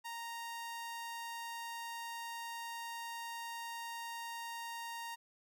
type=tone; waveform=sawtooth; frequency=930 Hz; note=A#5; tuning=4 cents flat; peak=-38 dBFS; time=0.04-5.16 s; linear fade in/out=20 ms; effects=none